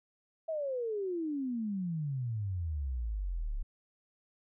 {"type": "exponential sweep", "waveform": "sine", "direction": "down", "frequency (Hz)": [659.3, 32.7], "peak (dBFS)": -32, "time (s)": [0.48, 3.63], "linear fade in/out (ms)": 10, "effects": []}